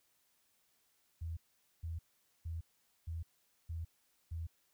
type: tone bursts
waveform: sine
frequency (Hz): 82.41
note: E2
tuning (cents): 0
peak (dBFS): -38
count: 6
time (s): 1.21-4.47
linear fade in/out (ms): 10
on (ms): 160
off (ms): 460
effects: white hiss -75 dBFS RMS until 4.73 s